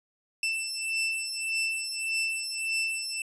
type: beating tone pair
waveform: sawtooth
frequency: 2663 / 2664.7 Hz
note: E7 / E7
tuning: +17 / +18 cents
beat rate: 1.7 Hz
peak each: -28 dBFS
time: 0.43-3.22 s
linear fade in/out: 2 ms
effects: resampled to 24000 Hz